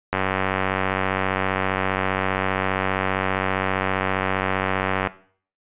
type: click train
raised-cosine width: 0.5 ms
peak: -6 dBFS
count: 471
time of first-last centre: 0.13-5.072 s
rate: 95.1 Hz
effects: noise-tail reverb RT60 0.5 s tail -17 dB re dry + resampled to 8000 Hz